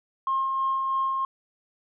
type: tone with tremolo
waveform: sine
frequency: 1069 Hz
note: C6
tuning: 37 cents sharp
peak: -21 dBFS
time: 0.27-1.25 s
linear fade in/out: 2 ms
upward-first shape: sine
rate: 3.1 Hz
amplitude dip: 30%
effects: tanh soft clip ceiling -17 dBFS